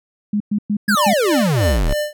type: tone bursts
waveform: sine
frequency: 207.7 Hz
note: G#3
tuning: in tune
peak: -15 dBFS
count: 5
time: 0.33-1.135 s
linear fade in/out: 5 ms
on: 73 ms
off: 110 ms
type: exponential sweep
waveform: square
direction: down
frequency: 1719 to 30.07 Hz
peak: -15 dBFS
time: 0.88-1.94 s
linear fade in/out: 10 ms
type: tone with tremolo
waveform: square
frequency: 597 Hz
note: D5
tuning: 28 cents sharp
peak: -18 dBFS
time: 0.97-2.13 s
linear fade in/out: 2 ms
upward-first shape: sine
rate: 3.2 Hz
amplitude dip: 95%
effects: none